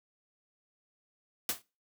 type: noise with exponential decay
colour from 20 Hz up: white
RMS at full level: -27 dBFS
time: 1.49-1.62 s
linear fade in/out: 2 ms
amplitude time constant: 28 ms
effects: noise-tail reverb RT60 0.3 s tail -22 dB re dry + high-pass 80 Hz 12 dB/octave